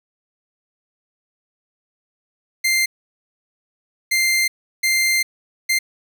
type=tone bursts at uneven times; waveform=sawtooth; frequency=2093 Hz; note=C7; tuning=in tune; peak=-12 dBFS; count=4; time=2.64-2.86 / 4.11-4.48 / 4.83-5.23 / 5.69-5.79 s; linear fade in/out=10 ms; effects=none